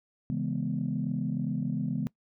sine chord, C# minor seventh, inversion none, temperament equal with one note detuned, 137.63 / 164.81 / 207.7 / 246.9 Hz, C#3 / E3 / G#3 / B3, -12 / 0 / 0 / 0 cents, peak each -33 dBFS, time 0.3-2.07 s, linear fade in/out 0 ms, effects noise-tail reverb RT60 0.1 s tail -22 dB re dry + tanh soft clip ceiling -19 dBFS

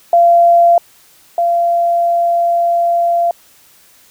sine tone pair in turn, 687 / 687 Hz, F5 / F5, -29 / -29 cents, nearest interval unison, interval 0 cents, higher neither, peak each -5 / -10 dBFS, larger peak first, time 0.13-0.78 / 1.38-3.31 s, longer second, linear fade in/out 2 ms, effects white hiss -47 dBFS RMS until 4.1 s

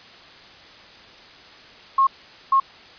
sine tone bursts at uneven times, 1080 Hz, C#6, 45 cents flat, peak -13 dBFS, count 2, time 1.98-2.07 / 2.52-2.6 s, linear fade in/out 5 ms, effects white hiss -45 dBFS RMS until 2.98 s + resampled to 11025 Hz

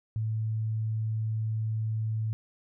sine tone, 110 Hz, A2, in tune, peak -27 dBFS, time 0.16-2.33 s, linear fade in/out 0 ms, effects none

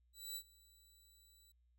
15% pulse tone with ADSR envelope, 3951 Hz, B7, in tune, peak -35 dBFS, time 0.13-1.52 s, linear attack 230 ms, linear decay 67 ms, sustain -24 dB, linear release 6 ms, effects added 60 Hz sine -70 dBFS peak until 1.78 s

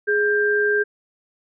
sine tone pair together, 416.3 / 1586 Hz, G#4 / G6, +4 / +20 cents, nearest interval octave + major seventh, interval 2316 cents, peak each -19 dBFS, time 0.07-0.84 s, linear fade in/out 20 ms, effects none

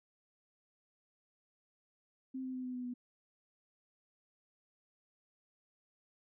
sine tone with pitch steps, 261.6 / 258.4 / 255.3 / 252.3 / 249.2 / 246.2 Hz, C4 / C4 / C4 / B3 / B3 / B3, 0 / -21 / -42 / +37 / +16 / -5 cents, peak -38 dBFS, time 2.34-2.94 s, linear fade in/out 10 ms, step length 100 ms, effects none

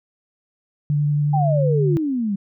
sine tone with vibrato, 146.83 Hz, D3, in tune, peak -16 dBFS, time 0.9-1.97 s, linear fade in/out 0 ms, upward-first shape sine, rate 11 Hz, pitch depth 10 cents each way
sine exponential sweep, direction down, 815 to 190.2 Hz, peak -19 dBFS, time 1.33-2.36 s, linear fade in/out 10 ms
effects none

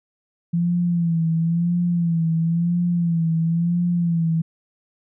sine tone with vibrato, 168.9 Hz, E3, 42 cents sharp, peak -17 dBFS, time 0.53-4.42 s, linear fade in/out 10 ms, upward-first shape sine, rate 0.98 Hz, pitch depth 62 cents each way, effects none

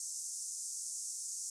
pink band-pass noise, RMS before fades -42 dBFS, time 0-1.5 s, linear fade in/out 2 ms, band 5900 to 9400 Hz, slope 48 dB/octave, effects none

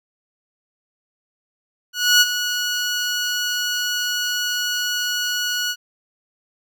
15% pulse tone with ADSR envelope, 1462 Hz, F#6, 21 cents flat, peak -3 dBFS, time 1.93-5.76 s, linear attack 280 ms, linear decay 35 ms, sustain -11 dB, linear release 57 ms, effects none

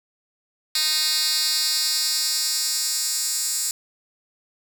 10% pulse tone with high-pass filter sweep, 310 Hz, D#4, 6 cents flat, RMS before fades -23 dBFS, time 0.75-3.71 s, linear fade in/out 2 ms, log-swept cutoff 3900 to 6900 Hz, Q 2, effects none

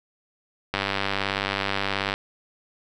click train, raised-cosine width 0.3 ms, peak -8 dBFS, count 139, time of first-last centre 0.74-2.14 s, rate 98.6 Hz, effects none

